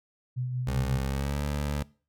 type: tone with tremolo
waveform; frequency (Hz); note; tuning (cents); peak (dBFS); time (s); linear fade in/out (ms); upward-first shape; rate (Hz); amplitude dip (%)
sine; 125.7; B2; +31; -27; 0.36-0.99; 20; sine; 5.5; 35
type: tone with pitch glide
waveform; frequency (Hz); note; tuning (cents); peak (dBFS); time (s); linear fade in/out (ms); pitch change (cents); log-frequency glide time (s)
20% pulse; 66.5 to 72.52; C2 to D2; +29 to -21; -23; 0.67-1.83; 5; +150; 1.03-1.43
effects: noise-tail reverb RT60 0.4 s tail -22 dB re dry